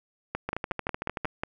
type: two click trains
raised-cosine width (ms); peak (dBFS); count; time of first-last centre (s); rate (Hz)
0.5; -14 / -15; 7 / 11; 0.35-1.435 / 0.49-1.248; 5.53 / 13.2
effects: none

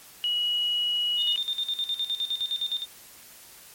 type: tone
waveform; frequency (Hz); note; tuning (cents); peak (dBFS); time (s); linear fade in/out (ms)
sine; 2912; F#7; -28; -23; 0.24-1.36; 0
type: tone with tremolo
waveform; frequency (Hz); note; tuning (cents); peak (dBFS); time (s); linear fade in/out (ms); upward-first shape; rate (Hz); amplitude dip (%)
sine; 3623; A7; +50; -24; 1.17-2.86; 50; square; 9.7; 75
effects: white hiss -49 dBFS RMS until 3.74 s + MP3 64 kbps

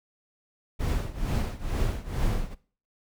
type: noise with tremolo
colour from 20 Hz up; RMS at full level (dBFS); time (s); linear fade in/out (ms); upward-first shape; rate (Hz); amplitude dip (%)
brown; -24; 0.79-2.55; 20; triangle; 2.2; 90
effects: noise-tail reverb RT60 0.4 s tail -18 dB re dry

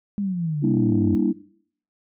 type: exponential sweep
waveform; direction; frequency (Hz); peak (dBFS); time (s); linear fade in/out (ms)
sine; down; 207.7 to 91.9; -22; 0.18-1.15; 0
type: chord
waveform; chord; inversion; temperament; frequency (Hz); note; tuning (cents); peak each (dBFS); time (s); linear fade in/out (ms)
sine; E half-diminished seventh; first; just; 197.78 / 237.3 / 296.7 / 329.6; G3 / Bb3 / D4 / E4; +16 / +31 / +18 / 0; -23; 0.62-1.33; 20
effects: noise-tail reverb RT60 0.6 s tail -20 dB re dry + tanh soft clip ceiling -8 dBFS

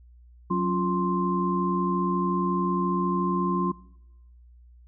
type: tone cluster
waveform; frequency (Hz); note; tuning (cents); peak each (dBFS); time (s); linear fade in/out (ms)
sine; 183.3 / 274.5 / 348.9 / 1050; F#3 / C#4 / F4 / C6; -16 / -17 / -2 / +6; -25 / -33 / -29 / -27; 0.5-3.72; 10
effects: noise-tail reverb RT60 0.9 s tail -22 dB re dry + added 60 Hz sine -49 dBFS peak until 4.87 s

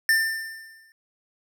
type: tone with exponential decay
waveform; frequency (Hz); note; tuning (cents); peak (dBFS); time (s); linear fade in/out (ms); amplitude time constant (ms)
square; 1792; A6; +31; -16; 0.09-0.92; 1; 180
effects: none

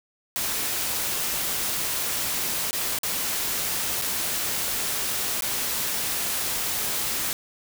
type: noise with dropouts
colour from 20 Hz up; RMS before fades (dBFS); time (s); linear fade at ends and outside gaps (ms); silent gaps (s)
white; -27; 0.36-7.33; 0; 2.709-2.73 / 2.987-3.033 / 4.015-4.021 / 5.408-5.422
effects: none

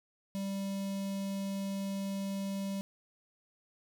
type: tone with notch filter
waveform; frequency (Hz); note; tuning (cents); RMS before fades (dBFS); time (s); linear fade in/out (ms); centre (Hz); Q
square; 196; G3; 0; -36; 0.35-2.81; 0; 1500; 0.85
effects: none

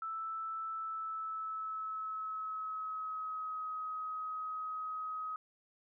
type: tone with pitch glide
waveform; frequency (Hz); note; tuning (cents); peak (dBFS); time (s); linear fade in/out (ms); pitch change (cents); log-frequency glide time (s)
sine; 1318.5 to 1265.5; E6 to D#6; 0 to +29; -37; 0.02-5.36; 2; -71; 0.72-3.69
effects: none

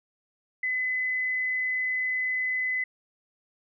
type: tone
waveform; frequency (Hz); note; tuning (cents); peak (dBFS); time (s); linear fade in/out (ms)
sine; 2018; B6; +37; -25; 0.63-2.84; 5
effects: none

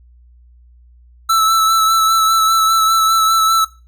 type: tone with vibrato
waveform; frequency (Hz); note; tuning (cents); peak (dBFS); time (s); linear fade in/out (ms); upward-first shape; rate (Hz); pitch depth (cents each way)
square; 1318.5; E6; 0; -11; 1.29-3.65; 10; sine; 5; 20
effects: noise-tail reverb RT60 0.3 s tail -18 dB re dry + added 60 Hz sine -43 dBFS peak until 3.87 s

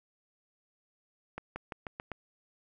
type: accelerating click train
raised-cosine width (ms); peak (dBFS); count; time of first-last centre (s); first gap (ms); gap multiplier
0.5; -23; 6; 1.38-2.117; 180; 0.9
effects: none

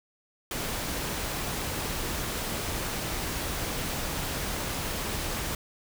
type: noise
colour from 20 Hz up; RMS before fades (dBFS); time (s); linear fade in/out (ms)
pink; -32; 0.51-5.55; 2
effects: none

